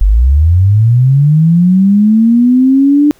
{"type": "linear sweep", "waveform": "sine", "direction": "up", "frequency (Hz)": [44.05, 298.1], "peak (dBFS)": -4, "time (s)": [0.01, 3.11], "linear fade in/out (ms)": 0, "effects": ["pink hiss -48 dBFS RMS until 3.19 s"]}